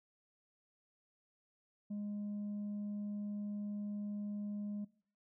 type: tone with tanh clipping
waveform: sine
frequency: 206.2 Hz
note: G#3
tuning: 12 cents flat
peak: -39 dBFS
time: 1.9-4.85 s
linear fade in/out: 10 ms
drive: 2 dB
effects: noise-tail reverb RT60 0.5 s tail -21 dB re dry